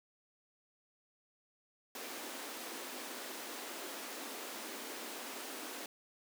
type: high-pass noise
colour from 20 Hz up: pink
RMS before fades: -45 dBFS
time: 1.95-5.86 s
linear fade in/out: 2 ms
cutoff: 240 Hz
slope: 48 dB/octave
effects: none